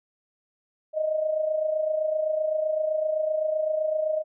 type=tone with amplitude modulation; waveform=sine; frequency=622.3 Hz; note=D#5; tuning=in tune; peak=-20 dBFS; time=0.93-4.24 s; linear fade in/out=50 ms; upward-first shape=sine; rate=27.8 Hz; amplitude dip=60%; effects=none